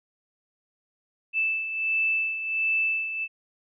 sine beating tone pair, 2637 / 2638.4 Hz, E7 / E7, 0 / +1 cents, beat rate 1.4 Hz, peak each -24 / -31 dBFS, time 1.33-3.28 s, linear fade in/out 50 ms, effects none

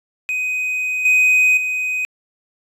triangle tone with level steps, 2506 Hz, D#7, 12 cents sharp, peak -17 / -9 / -17 dBFS, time 0.29-2.05 s, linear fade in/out 0 ms, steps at 1.05 / 1.57 s, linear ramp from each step 5 ms, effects resampled to 32000 Hz

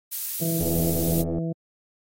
violet noise, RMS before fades -28 dBFS, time 0.11-1.23 s, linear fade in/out 20 ms
harmonic tone, 164.81 Hz, E3, in tune, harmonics 1 / 2 / 3 / 4, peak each -26 / -32 / -36 / -38 dBFS, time 0.41-1.53 s, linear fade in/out 10 ms
click train, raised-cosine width 2 ms, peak -17 dBFS, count 66, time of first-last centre 0.61-1.384 s, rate 84 Hz
effects AAC 48 kbps

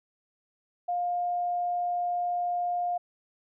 sine tone, 707 Hz, F5, 21 cents sharp, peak -26 dBFS, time 0.88-2.98 s, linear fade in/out 10 ms, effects none

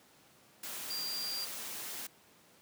sine tone in noise, 4751 Hz, D8, 19 cents sharp, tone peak -36 dBFS, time 0.9-1.45 s, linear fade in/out 5 ms, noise white, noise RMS -42 dBFS, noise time 0.63-2.07 s, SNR +3 dB, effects pink hiss -62 dBFS RMS until 2.61 s + high-pass 150 Hz 12 dB/octave

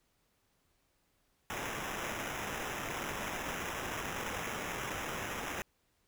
blue noise with sample-and-hold, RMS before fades -39 dBFS, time 1.5-5.62 s, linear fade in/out 0 ms, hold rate 4410 Hz, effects pink hiss -75 dBFS RMS until 6.07 s

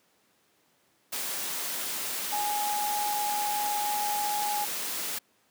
sine tone in noise, 830.6 Hz, G#5, in tune, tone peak -28 dBFS, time 2.32-4.65 s, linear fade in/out 10 ms, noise white, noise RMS -33 dBFS, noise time 1.12-5.19 s, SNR +2 dB, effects pink hiss -67 dBFS RMS until 5.5 s + high-pass 200 Hz 12 dB/octave

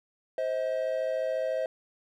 triangle tone pair together, 522.9 / 637 Hz, C5 / D#5, -1 / +41 cents, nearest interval minor third, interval 342 cents, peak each -28 dBFS, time 0.38-1.66 s, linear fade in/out 2 ms, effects none

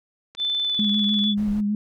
click train, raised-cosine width 0.2 ms, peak -25 dBFS, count 19, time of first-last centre 0.35-1.241 s, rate 20.2 Hz
sine tone with pitch glide, 3520 to 3440 Hz, A7 to A7, 0 to -40 cents, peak -21 dBFS, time 0.37-1.35 s, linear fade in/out 50 ms, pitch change -40 cents, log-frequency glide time 0.64-0.87 s
sine tone with vibrato, 207.7 Hz, G#3, in tune, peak -20 dBFS, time 0.79-1.75 s, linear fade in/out 2 ms, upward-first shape sine, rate 6.6 Hz, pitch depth 30 cents each way
brown noise, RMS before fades -36 dBFS, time 1.37-1.61 s, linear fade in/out 10 ms
effects none

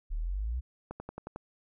sine exponential sweep, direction up, 35.46 to 65.41 Hz, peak -30 dBFS, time 0.1-0.61 s, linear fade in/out 20 ms
click train, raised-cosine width 1 ms, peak -25 dBFS, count 6, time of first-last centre 0.91-1.36 s, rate 11.1 Hz
effects none

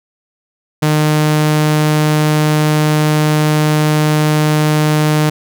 sawtooth tone, 152.5 Hz, D#3, 34 cents flat, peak -6 dBFS, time 0.82-5.3 s, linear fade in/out 10 ms, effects none

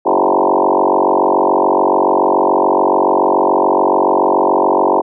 sine tone with frequency modulation, 650 Hz, E5, 24 cents flat, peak -9 dBFS, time 0.05-5.02 s, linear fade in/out 20 ms, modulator 47 Hz, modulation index 7.2, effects none

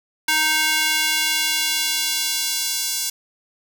square tone with high-pass filter sweep, 311.1 Hz, D#4, in tune, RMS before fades -21 dBFS, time 0.28-3.1 s, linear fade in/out 5 ms, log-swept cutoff 1600 to 5400 Hz, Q 1, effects none

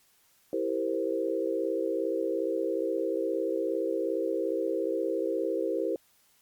sine chord, C dominant seventh, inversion first, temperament equal, 329.6 / 392 / 466.2 / 523.3 Hz, E4 / G4 / Bb4 / C5, 0 / 0 / 0 / 0 cents, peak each -32 dBFS, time 0.53-5.96 s, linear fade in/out 2 ms, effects white hiss -65 dBFS RMS until 6.41 s + MP3 96 kbps

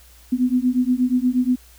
sine beating tone pair, 246.9 / 255.3 Hz, B3 / C4, 0 / -42 cents, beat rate 8.4 Hz, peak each -19 dBFS, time 0.32-1.56 s, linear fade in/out 10 ms, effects added 60 Hz sine -48 dBFS peak until 1.78 s + white hiss -51 dBFS RMS until 1.78 s

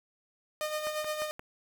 sawtooth tone with tremolo, 611 Hz, D#5, 32 cents flat, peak -26 dBFS, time 0.61-1.31 s, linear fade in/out 0 ms, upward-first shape sine, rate 8.6 Hz, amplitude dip 50%
click train, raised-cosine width 0.5 ms, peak -27 dBFS, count 4, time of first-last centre 0.87-1.394 s, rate 5.72 Hz
effects 8-bit

